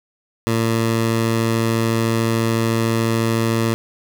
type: tone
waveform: 15% pulse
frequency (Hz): 113.8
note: A#2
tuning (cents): -41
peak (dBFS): -10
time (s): 0.47-3.74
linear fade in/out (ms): 0
effects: none